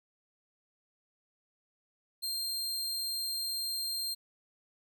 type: tone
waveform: sawtooth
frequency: 4186 Hz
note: C8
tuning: in tune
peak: -30 dBFS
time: 2.22-4.15 s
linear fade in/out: 20 ms
effects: none